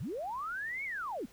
sine linear two-way sweep, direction up then down, 81.6 to 2258 to 180.2 Hz, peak -35 dBFS, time 0-1.26 s, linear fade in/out 10 ms, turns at 0.84 s, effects pink hiss -60 dBFS RMS until 1.32 s

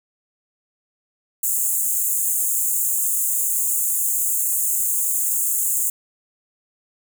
pink high-pass noise, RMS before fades -21 dBFS, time 1.43-5.9 s, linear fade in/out 5 ms, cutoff 6800 Hz, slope 96 dB/octave, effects none

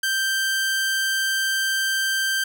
sawtooth tone, 1568 Hz, G6, in tune, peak -17 dBFS, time 0.03-2.44 s, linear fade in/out 5 ms, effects none

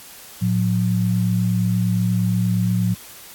sine tone pair together, 112.1 / 180.59 Hz, A2 / F#3, +33 / -42 cents, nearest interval minor sixth, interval 825 cents, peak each -19 dBFS, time 0.41-2.95 s, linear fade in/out 20 ms, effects white hiss -41 dBFS RMS until 3.34 s + AAC 64 kbps

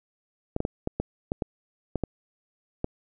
clicks, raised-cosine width 2 ms, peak -13 dBFS, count 10, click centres 0.564 / 0.604 / 0.651 / 0.874 / 1 / 1.319 / 1.422 / 1.957 / 2.037 / 2.844 s, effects none

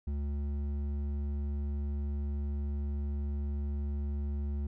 sine tone with hard clipping, 71.7 Hz, D2, 41 cents flat, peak -33 dBFS, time 0.07-4.67 s, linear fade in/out 5 ms, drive 8 dB, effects none

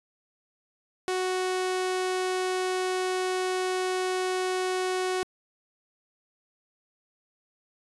sawtooth tone, 370 Hz, F#4, in tune, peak -22 dBFS, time 1.08-5.23 s, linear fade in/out 0 ms, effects resampled to 24000 Hz

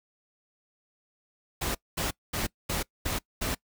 pink noise bursts, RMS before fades -30 dBFS, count 6, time 1.61-3.55 s, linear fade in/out 10 ms, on 140 ms, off 220 ms, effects noise-tail reverb RT60 0.1 s tail -23 dB re dry

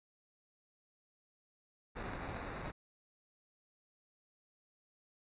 pink noise with sample-and-hold, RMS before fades -43 dBFS, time 1.95-2.72 s, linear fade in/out 20 ms, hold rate 3150 Hz, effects resampled to 8000 Hz

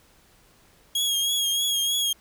sawtooth tone with vibrato, 3289 Hz, G#7, 18 cents flat, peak -19 dBFS, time 0.95-2.13 s, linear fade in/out 5 ms, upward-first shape triangle, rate 3.2 Hz, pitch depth 46 cents each way, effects pink hiss -58 dBFS RMS until 2.2 s

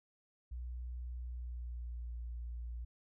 sine tone with pitch glide, 61.1 to 59.05 Hz, B1 to A#1, -18 to +23 cents, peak -39 dBFS, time 0.51-2.85 s, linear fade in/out 10 ms, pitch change -59 cents, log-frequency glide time 1.26-2.11 s, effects tanh soft clip ceiling -36 dBFS

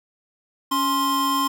square tone pair together, 278.5 / 1051.5 Hz, C#4 / C6, +8 / +8 cents, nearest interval octave + major seventh, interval 2300 cents, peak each -26 / -21 dBFS, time 0.71-1.48 s, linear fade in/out 10 ms, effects none

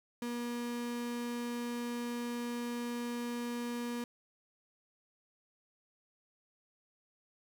35% pulse tone, 239.4 Hz, A#3, 46 cents sharp, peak -34 dBFS, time 0.22-4.04 s, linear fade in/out 2 ms, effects 12-bit

